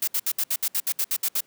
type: noise bursts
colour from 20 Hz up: blue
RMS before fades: -24 dBFS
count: 12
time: 0.02-1.407 s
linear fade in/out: 5 ms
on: 56 ms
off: 65 ms
effects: pink hiss -61 dBFS RMS until 1.46 s + high-pass 150 Hz 12 dB/octave